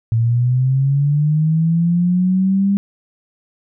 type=linear sweep; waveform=sine; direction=up; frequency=112.3 to 200.7 Hz; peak=-12 dBFS; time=0.12-2.77 s; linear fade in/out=0 ms; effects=none